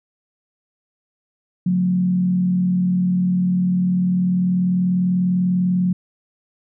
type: tone with frequency modulation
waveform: sine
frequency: 181.6 Hz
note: F#3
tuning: 32 cents flat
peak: -15 dBFS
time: 1.66-5.93 s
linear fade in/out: 5 ms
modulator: 40.2 Hz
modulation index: 0.39
effects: none